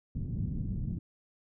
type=low-pass noise; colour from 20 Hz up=white; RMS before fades=-34 dBFS; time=0.15-0.99 s; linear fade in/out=5 ms; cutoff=190 Hz; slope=24 dB/octave; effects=none